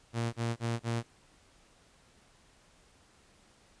sawtooth tone bursts, 116.54 Hz, A#2, in tune, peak -26 dBFS, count 4, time 0.13-1.032 s, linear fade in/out 50 ms, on 200 ms, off 34 ms, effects pink hiss -63 dBFS RMS until 3.8 s + resampled to 22050 Hz

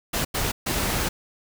pink noise bursts at uneven times, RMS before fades -25 dBFS, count 3, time 0.13-0.25 / 0.34-0.52 / 0.66-1.09 s, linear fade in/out 10 ms, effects none

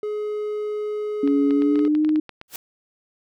triangle tone, 421.3 Hz, G#4, 25 cents sharp, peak -22 dBFS, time 0.03-1.88 s, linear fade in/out 2 ms
sine tone with pitch glide, 282.3 to 307.9 Hz, C#4 to D#4, +32 to -18 cents, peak -16 dBFS, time 1.23-2.2 s, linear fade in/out 5 ms, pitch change +150 cents, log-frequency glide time 1.51-2.05 s
clicks, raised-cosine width 0.3 ms, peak -21 dBFS, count 12, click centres 1.276 / 1.508 / 1.621 / 1.757 / 1.792 / 1.851 / 1.951 / 2.048 / 2.092 / 2.159 / 2.293 / 2.414 s
white noise with exponential growth, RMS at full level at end -28 dBFS, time 2.48-2.56 s, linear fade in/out 2 ms, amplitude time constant 17 ms
effects none

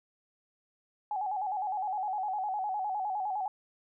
sine tone with vibrato, 795 Hz, G5, 24 cents sharp, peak -30 dBFS, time 1.11-3.48 s, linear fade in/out 2 ms, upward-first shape square, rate 9.8 Hz, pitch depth 93 cents each way, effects none

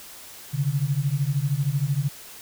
sine beating tone pair, 134 / 147 Hz, C3 / D3, +42 / +2 cents, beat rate 13 Hz, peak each -24 dBFS, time 0.53-2.09 s, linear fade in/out 20 ms, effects white hiss -43 dBFS RMS until 2.41 s

